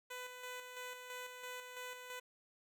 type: tone with tremolo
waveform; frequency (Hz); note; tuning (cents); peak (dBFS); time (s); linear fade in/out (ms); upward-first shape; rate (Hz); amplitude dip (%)
10% pulse; 499.6; B4; +20; -36; 0.1-2.2; 10; square; 3; 45
effects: none